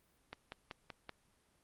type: click train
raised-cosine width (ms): 0.3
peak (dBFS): -28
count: 5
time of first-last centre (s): 0.33-1.093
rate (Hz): 5.24
effects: pink hiss -73 dBFS RMS until 1.63 s + Opus 32 kbps